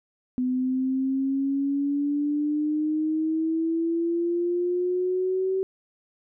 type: exponential sweep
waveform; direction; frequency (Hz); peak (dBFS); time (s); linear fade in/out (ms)
sine; up; 251.5 to 382.6; -22; 0.38-5.63; 0
effects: none